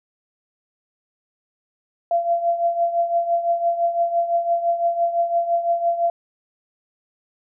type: tone with tremolo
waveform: sine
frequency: 684 Hz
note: F5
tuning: 36 cents flat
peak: -14 dBFS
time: 2.11-6.1 s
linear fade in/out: 2 ms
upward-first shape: triangle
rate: 5.9 Hz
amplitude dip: 75%
effects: none